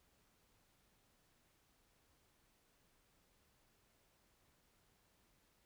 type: silence
effects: pink hiss -75 dBFS RMS until 5.65 s